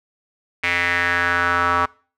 square tone with band-pass filter sweep, 87.31 Hz, F2, in tune, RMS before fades -19 dBFS, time 0.63-1.86 s, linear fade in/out 10 ms, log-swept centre 2200 to 1200 Hz, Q 4.4, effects noise-tail reverb RT60 0.4 s tail -23 dB re dry

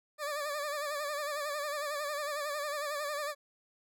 20% pulse tone with vibrato, 587.3 Hz, D5, in tune, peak -29 dBFS, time 0.18-3.35 s, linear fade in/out 50 ms, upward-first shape sine, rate 11 Hz, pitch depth 68 cents each way, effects none

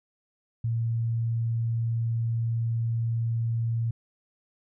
sine tone, 115.2 Hz, A#2, 20 cents flat, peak -24 dBFS, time 0.64-3.91 s, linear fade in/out 5 ms, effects none

